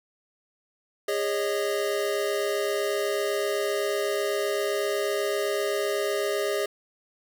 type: chord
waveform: square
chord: Ab suspended fourth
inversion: none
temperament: equal with one note detuned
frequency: 407.5 / 554.4 / 622.3 Hz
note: Ab4 / Db5 / Eb5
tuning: -33 / 0 / 0 cents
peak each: -28 / -32 / -31 dBFS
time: 1.08-6.66 s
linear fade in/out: 5 ms
effects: none